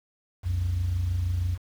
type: tone pair together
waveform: sine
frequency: 63.5 / 89.75 Hz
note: B1 / F2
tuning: +49 / +48 cents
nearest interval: tritone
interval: 599 cents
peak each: -30 / -23 dBFS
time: 0.43-1.58 s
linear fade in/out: 50 ms
effects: tanh soft clip ceiling -20 dBFS + 8-bit